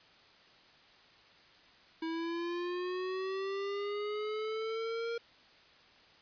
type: linear sweep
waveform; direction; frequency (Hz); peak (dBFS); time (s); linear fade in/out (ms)
square; up; 323.2 to 467.8; -35; 2.02-5.18; 5
effects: white hiss -60 dBFS RMS until 6.21 s + resampled to 11025 Hz